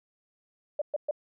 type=tone bursts; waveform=sine; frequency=591 Hz; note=D5; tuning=11 cents sharp; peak=-25 dBFS; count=3; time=0.79-1.111 s; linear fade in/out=5 ms; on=27 ms; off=120 ms; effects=none